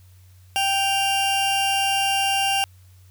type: tone pair together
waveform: 40% pulse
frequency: 784 / 2794 Hz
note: G5 / F7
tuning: 0 / 0 cents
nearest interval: octave + minor seventh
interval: 2200 cents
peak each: -21 dBFS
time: 0.56-2.64 s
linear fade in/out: 0 ms
effects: added 92 Hz sine -47 dBFS peak until 3.1 s + white hiss -60 dBFS RMS until 3.1 s